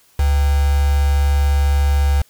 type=tone with quantisation; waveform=sine; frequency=71 Hz; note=C#2; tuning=42 cents sharp; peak=-12 dBFS; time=0.19-2.22 s; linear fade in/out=5 ms; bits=4; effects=white hiss -54 dBFS RMS until 2.29 s